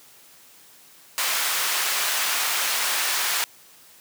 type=high-pass noise; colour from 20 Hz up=pink; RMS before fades=-24 dBFS; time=1.18-3.44 s; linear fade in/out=0 ms; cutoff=1200 Hz; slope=12 dB/octave; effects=white hiss -51 dBFS RMS until 4 s + high-pass 100 Hz 12 dB/octave